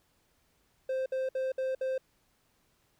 triangle tone bursts, 523.3 Hz, C5, in tune, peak -27 dBFS, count 5, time 0.89-1.98 s, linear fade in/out 5 ms, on 170 ms, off 60 ms, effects pink hiss -71 dBFS RMS until 2.99 s

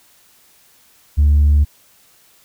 triangle tone with tanh clipping, 73.3 Hz, D2, 3 cents flat, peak -9 dBFS, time 1.17-1.65 s, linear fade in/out 20 ms, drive 6 dB, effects white hiss -52 dBFS RMS until 2.44 s

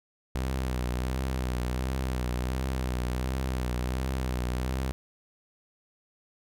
sawtooth tone with vibrato, 63.4 Hz, B1, 46 cents sharp, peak -24 dBFS, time 0.35-4.92 s, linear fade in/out 0 ms, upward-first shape triangle, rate 1.4 Hz, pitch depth 69 cents each way, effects none

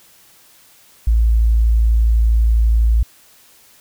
sine tone, 56.1 Hz, A1, 34 cents sharp, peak -10 dBFS, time 1.07-3.03 s, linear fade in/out 5 ms, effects white hiss -49 dBFS RMS until 3.8 s

